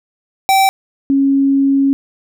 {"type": "tone pair in turn", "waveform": ["square", "sine"], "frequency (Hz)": [774, 274.6], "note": ["G5", "C#4"], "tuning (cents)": [-22, -16], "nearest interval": "octave + tritone", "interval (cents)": 1794, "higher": "first", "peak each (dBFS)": -9, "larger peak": "neither", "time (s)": [[0.49, 0.69], [1.1, 1.93]], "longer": "second", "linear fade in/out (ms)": 0, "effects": []}